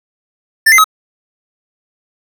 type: tone with pitch steps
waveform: square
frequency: 1783 / 2071 / 1276 Hz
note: A6 / C7 / D#6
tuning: +22 / -18 / +43 cents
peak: -5 dBFS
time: 0.66-0.843 s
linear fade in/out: 10 ms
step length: 61 ms
effects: none